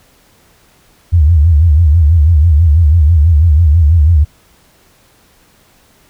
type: tone with vibrato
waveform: sine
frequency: 79.3 Hz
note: D#2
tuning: 33 cents sharp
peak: -4 dBFS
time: 1.12-4.25 s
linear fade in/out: 20 ms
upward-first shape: sine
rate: 6.1 Hz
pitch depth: 170 cents each way
effects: pink hiss -49 dBFS RMS until 6.09 s